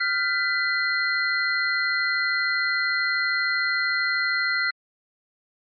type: tone cluster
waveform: sine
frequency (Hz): 1396 / 1549 / 1996 / 4197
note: F6 / G6 / B6 / C8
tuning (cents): -1 / -21 / +18 / +5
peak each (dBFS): -26 / -32 / -24 / -30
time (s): 0-4.71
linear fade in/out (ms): 10
effects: Opus 48 kbps